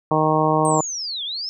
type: harmonic tone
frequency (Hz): 155.56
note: D#3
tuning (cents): 0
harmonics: 1 / 2 / 3 / 4 / 5 / 6 / 7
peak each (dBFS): -23 / -23 / -23 / -23 / -23 / -23 / -23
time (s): 0.11-0.81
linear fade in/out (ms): 2
type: linear two-way sweep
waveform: sine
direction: down then up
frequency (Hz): 8560 to 3200 to 5380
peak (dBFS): -25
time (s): 0.65-1.49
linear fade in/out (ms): 0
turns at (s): 1.24
effects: none